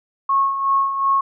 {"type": "tone with tremolo", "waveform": "sine", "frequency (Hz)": 1094, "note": "C#6", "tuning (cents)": -23, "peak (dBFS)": -13, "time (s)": [0.29, 1.21], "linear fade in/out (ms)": 5, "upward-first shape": "sine", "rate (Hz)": 2.7, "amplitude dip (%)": 60, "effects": []}